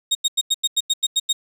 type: tone bursts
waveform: 30% pulse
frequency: 3729 Hz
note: A#7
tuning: in tune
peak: -13 dBFS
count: 10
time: 0.11-1.33 s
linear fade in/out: 10 ms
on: 41 ms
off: 90 ms
effects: resampled to 32000 Hz + 9-bit